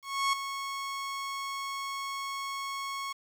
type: tone with ADSR envelope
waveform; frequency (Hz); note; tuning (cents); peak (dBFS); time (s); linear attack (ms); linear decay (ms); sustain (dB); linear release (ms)
sawtooth; 1100; C#6; -14; -20; 0.02-3.13; 310; 5; -10; 10
effects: low-pass 9000 Hz 12 dB/octave + 9-bit